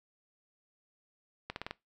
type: accelerating click train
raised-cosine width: 0.3 ms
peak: -21 dBFS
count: 5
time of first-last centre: 1.5-1.71 s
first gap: 61 ms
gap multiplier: 0.9
effects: noise-tail reverb RT60 0.2 s tail -21 dB re dry